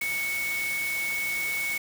sine tone in noise, 2217 Hz, C#7, in tune, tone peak -27 dBFS, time 0.01-1.78 s, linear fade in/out 5 ms, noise white, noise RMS -36 dBFS, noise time 0.01-1.78 s, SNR +6 dB, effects none

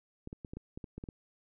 clicks, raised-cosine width 3 ms, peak -29 dBFS, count 10, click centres 0.274 / 0.329 / 0.448 / 0.535 / 0.57 / 0.775 / 0.842 / 0.98 / 1.039 / 1.088 s, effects none

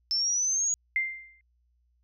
sine linear sweep, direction up, 5274 to 6770 Hz, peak -24 dBFS, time 0.11-0.74 s, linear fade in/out 0 ms
sine tone with exponential decay, 2093 Hz, C7, in tune, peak -21 dBFS, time 0.96-1.41 s, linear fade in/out 1 ms, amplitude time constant 97 ms
effects added 60 Hz sine -66 dBFS peak until 2.03 s

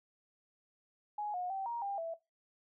sine tone with pitch steps, 835 / 722 / 774 / 941 / 798 / 661 Hz, G#5 / F#5 / G5 / A#5 / G5 / E5, +9 / -43 / -22 / +16 / +31 / +5 cents, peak -35 dBFS, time 1.18-2.14 s, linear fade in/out 5 ms, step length 160 ms, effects noise-tail reverb RT60 0.2 s tail -18 dB re dry

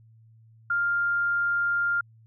sine tone, 1400 Hz, F6, 4 cents sharp, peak -22 dBFS, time 0.7-2.01 s, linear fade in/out 5 ms, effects added 112 Hz sine -52 dBFS peak until 2.26 s

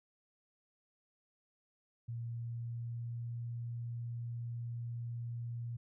sine tone with pitch glide, 117.1 to 118.19 Hz, A#2 to A#2, +8 to +24 cents, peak -38 dBFS, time 2.08-5.77 s, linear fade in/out 10 ms, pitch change +16 cents, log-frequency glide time 2.24-3.39 s, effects none

